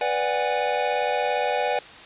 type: chord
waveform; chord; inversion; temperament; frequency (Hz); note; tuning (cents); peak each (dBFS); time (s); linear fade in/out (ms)
square; G# half-diminished seventh; first; equal with one note detuned; 493.9 / 587.3 / 740 / 817.3; B4 / D5 / F#5 / G#5; 0 / 0 / 0 / -28; -28; 0.01-1.79; 2
effects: white hiss -43 dBFS RMS until 2.05 s + resampled to 8000 Hz